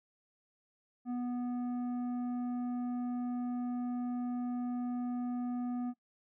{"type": "tone with tanh clipping", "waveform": "triangle", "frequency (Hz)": 245.3, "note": "B3", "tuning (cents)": -12, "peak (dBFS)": -35, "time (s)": [1.05, 5.94], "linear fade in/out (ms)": 50, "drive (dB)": 13, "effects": ["noise-tail reverb RT60 0.1 s tail -19 dB re dry"]}